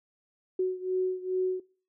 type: beating tone pair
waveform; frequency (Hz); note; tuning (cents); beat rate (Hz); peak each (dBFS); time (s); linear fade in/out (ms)
sine; 370 / 372.4; F#4 / F#4; 0 / +11; 2.4; -28 / -31; 0.59-1.6; 5
effects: noise-tail reverb RT60 0.4 s tail -22 dB re dry